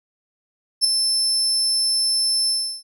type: tone with ADSR envelope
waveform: 35% pulse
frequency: 5290 Hz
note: E8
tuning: 5 cents sharp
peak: -8 dBFS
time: 0.81-2.83 s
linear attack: 36 ms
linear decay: 4 ms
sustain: -7 dB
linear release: 340 ms
effects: none